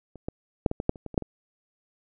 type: clicks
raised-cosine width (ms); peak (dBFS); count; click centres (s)
2; -30 / -17 / -6 / -16 / -16 / -7 / -30 / -22 / -25 / -7 / -22; 11; 0.157 / 0.285 / 0.662 / 0.714 / 0.801 / 0.894 / 0.958 / 1.063 / 1.143 / 1.178 / 1.223
effects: none